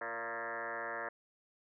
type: tone with frequency modulation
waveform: sine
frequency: 1155 Hz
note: D6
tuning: 29 cents flat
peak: -37 dBFS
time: 0.01-1.09 s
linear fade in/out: 5 ms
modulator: 115 Hz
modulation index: 6.2
effects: none